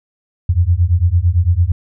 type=beating tone pair; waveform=sine; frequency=83.1 / 92 Hz; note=E2 / F#2; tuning=+15 / -9 cents; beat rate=8.9 Hz; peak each=-13 dBFS; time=0.49-1.72 s; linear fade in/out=5 ms; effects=none